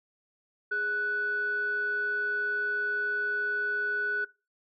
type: tone pair together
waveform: sine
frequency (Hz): 414.6 / 1483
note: G#4 / F#6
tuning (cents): -3 / +4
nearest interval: octave + minor seventh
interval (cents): 2207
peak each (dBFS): -37 / -26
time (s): 0.71-4.25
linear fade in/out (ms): 10
effects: noise-tail reverb RT60 0.3 s tail -22 dB re dry + tanh soft clip ceiling -21 dBFS